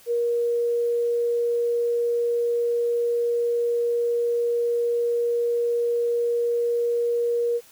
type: tone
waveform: sine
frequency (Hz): 473.6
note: A#4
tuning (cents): +27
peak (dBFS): -20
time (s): 0.06-7.61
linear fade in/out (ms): 50
effects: white hiss -52 dBFS RMS until 7.71 s